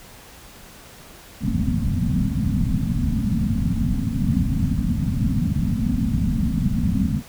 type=low-pass noise; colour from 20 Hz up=white; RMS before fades=-21 dBFS; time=1.4-7.23 s; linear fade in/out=50 ms; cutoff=260 Hz; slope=96 dB/octave; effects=pink hiss -44 dBFS RMS until 7.28 s